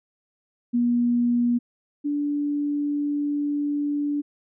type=tone pair in turn; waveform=sine; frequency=240.3 / 290.7 Hz; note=B3 / D4; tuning=-47 / -18 cents; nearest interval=minor third; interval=329 cents; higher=second; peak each=-18 / -22 dBFS; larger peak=first; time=0.73-1.59 / 2.04-4.22 s; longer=second; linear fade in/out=20 ms; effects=none